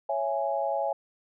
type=chord; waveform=sine; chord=C# minor; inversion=none; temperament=just; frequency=554.4 / 665.2 / 831.5 Hz; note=C#5 / E5 / G#5; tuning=0 / +16 / +2 cents; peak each=-30 dBFS; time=0.09-0.93 s; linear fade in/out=5 ms; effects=none